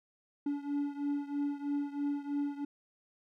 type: beating tone pair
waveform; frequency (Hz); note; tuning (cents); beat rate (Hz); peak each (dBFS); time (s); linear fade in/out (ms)
triangle; 285.6 / 288.7; D4 / D4; -48 / -30; 3.1; -32 / -35; 0.46-2.65; 5
effects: none